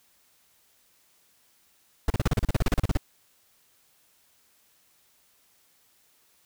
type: noise bursts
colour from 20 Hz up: brown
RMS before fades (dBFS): -21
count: 16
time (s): 2.08-2.972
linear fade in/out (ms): 2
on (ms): 22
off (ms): 36
effects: white hiss -64 dBFS RMS until 6.45 s